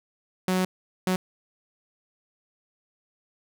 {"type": "tone bursts at uneven times", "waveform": "sawtooth", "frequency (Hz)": 185, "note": "F#3", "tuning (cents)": 0, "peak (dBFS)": -18, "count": 2, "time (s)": [[0.48, 0.65], [1.07, 1.16]], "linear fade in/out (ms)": 2, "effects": []}